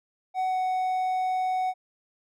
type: tone with pitch glide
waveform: triangle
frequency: 748 to 743.7 Hz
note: F#5 to F#5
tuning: +19 to +9 cents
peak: -22 dBFS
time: 0.34-1.74 s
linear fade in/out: 50 ms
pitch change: -10 cents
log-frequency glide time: 0.49-0.56 s
effects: none